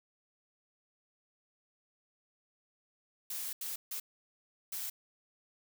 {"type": "noise bursts at uneven times", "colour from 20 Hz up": "blue", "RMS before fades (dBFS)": -39, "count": 4, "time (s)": [[3.3, 3.53], [3.61, 3.76], [3.91, 4], [4.72, 4.9]], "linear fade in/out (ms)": 5, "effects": []}